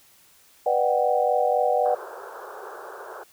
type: chord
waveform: sine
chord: G major seventh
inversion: first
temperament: equal with one note detuned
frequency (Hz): 493.9 / 597.3 / 740 / 784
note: B4 / D5 / F#5 / G5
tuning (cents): 0 / +29 / 0 / 0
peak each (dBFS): -24 / -24 / -23 / -27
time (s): 0.66-1.95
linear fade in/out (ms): 5
type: band-pass noise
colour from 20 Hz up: pink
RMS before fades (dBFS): -39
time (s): 1.85-3.24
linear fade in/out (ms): 10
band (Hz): 370 to 1600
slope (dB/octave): 96
effects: white hiss -56 dBFS RMS until 3.32 s